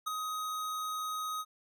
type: tone with ADSR envelope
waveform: square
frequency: 1257 Hz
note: D#6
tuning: 17 cents sharp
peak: -30 dBFS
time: 0.06-1.45 s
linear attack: 17 ms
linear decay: 6 ms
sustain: -5 dB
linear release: 48 ms
effects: none